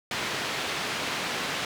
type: band-pass noise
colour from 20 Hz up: white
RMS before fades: -31 dBFS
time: 0.11-1.65 s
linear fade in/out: 2 ms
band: 110 to 3300 Hz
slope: 12 dB/octave
effects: none